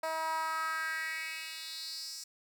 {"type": "tone with high-pass filter sweep", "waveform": "10% pulse", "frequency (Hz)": 320, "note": "D#4", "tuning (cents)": 49, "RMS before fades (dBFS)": -37, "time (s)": [0.03, 2.24], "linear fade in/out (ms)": 5, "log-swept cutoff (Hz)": [700, 6100], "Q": 3.7, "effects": []}